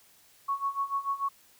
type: tone with tremolo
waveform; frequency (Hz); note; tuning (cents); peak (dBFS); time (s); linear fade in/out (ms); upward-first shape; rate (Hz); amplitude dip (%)
sine; 1108.7; C#6; 0; -25; 0.48-1.29; 10; sine; 6.8; 85
effects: white hiss -60 dBFS RMS until 1.59 s